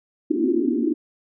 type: band-pass noise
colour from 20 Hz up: white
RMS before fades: -21 dBFS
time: 0.3-0.94 s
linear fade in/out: 10 ms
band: 240 to 370 Hz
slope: 96 dB/octave
effects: none